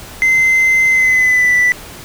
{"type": "tone with pitch glide", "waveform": "triangle", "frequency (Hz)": [2067, 1977.1], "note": ["C7", "B6"], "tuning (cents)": [-22, 1], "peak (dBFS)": -6, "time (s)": [0.22, 1.72], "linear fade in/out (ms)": 0, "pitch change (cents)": -77, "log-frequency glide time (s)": [0.88, 1.54], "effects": ["tanh soft clip ceiling -3 dBFS", "pink hiss -33 dBFS RMS until 2.04 s"]}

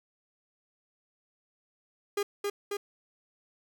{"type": "tone with echo", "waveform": "45% pulse", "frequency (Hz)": 406.3, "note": "G#4", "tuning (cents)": -38, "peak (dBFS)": -27, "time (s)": [2.17, 2.23], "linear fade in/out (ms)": 5, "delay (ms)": 270, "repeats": 2, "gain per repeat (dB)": -2, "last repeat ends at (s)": 2.77, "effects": []}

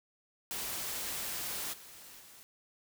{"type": "noise with level steps", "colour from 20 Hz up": "white", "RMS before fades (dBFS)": [-38, -52, -55], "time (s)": [0.51, 2.43], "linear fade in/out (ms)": 0, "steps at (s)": [1.72, 2.19], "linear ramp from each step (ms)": 20, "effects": []}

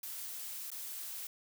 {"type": "noise with dropouts", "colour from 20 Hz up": "blue", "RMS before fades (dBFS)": -43, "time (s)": [0.03, 1.27], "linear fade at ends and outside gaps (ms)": 2, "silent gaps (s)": [0.703, 0.716], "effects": []}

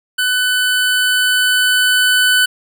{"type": "tone with level ramp", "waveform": "25% pulse", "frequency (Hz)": 1500, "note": "F#6", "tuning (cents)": 23, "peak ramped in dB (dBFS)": [-10, -6], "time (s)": [0.18, 2.46], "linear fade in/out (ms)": 10, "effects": []}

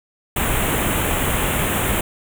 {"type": "band-stop noise", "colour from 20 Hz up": "pink", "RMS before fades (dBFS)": -20, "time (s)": [0.36, 2.01], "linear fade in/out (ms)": 5, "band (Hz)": [3400, 7300], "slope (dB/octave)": 48, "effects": []}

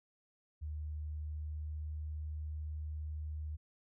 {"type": "tone with pitch glide", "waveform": "sine", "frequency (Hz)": [76, 76.48], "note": ["D#2", "D#2"], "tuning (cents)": [-40, -29], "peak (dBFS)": -38, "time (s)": [0.61, 3.57], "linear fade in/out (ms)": 20, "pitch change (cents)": 11, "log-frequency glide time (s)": [1.08, 1.9], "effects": []}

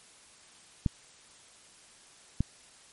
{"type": "clicks", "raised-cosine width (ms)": 5, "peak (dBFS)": -13, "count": 2, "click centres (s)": [0.862, 2.406], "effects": ["white hiss -56 dBFS RMS until 2.92 s", "MP3 48 kbps"]}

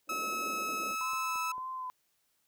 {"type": "band-pass noise", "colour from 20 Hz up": "pink", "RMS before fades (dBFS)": -45, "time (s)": [0.07, 0.96], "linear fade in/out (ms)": 50, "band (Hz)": [210, 640], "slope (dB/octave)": 48}
{"type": "tone with pitch glide", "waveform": "30% pulse", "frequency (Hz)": [1292, 1304], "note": ["E6", "E6"], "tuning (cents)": [-35, -19], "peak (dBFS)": -30, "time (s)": [0.09, 1.52], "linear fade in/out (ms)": 5, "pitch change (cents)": 16, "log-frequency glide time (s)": [0.83, 1.16]}
{"type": "click train", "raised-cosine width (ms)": 1, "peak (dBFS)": -39, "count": 4, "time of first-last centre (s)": [0.91, 1.581], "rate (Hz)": 4.47}
{"type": "tone with vibrato", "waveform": "sine", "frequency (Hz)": 1018, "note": "C6", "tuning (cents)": -48, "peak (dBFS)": -36, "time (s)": [1.01, 1.9], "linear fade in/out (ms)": 0, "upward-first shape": "sine", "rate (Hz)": 1.8, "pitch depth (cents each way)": 33}
{"effects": ["white hiss -75 dBFS RMS until 2.47 s"]}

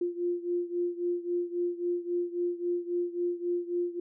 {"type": "beating tone pair", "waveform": "sine", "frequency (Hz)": [349.2, 352.9], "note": ["F4", "F4"], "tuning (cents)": [0, 18], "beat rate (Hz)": 3.7, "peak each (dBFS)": [-30, -33], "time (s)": [0.01, 4], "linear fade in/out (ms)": 5, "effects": []}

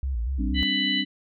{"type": "tone with vibrato", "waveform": "sine", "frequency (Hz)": 61.74, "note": "B1", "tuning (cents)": 0, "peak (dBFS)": -24, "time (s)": [0.03, 0.63], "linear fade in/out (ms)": 0, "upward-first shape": "square", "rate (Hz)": 4.2, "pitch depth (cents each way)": 140}
{"type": "chord", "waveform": "sine", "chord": "G suspended fourth", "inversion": "none", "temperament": "equal", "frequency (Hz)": [196, 261.6, 293.7], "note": ["G3", "C4", "D4"], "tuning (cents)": [0, 0, 0], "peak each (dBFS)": -31, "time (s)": [0.38, 1.05], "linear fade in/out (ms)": 20}
{"type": "harmonic tone", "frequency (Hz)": 994, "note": "B5", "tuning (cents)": 11, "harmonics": [2, 3, 4], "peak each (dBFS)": [-28, -25, -30], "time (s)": [0.54, 1.05], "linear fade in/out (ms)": 50}
{"effects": []}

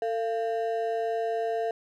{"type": "ring-modulated tone", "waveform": "triangle", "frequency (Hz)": 568, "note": "C#5", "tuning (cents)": 42, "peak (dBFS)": -21, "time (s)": [0.02, 1.71], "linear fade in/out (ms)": 2, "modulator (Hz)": 119, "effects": []}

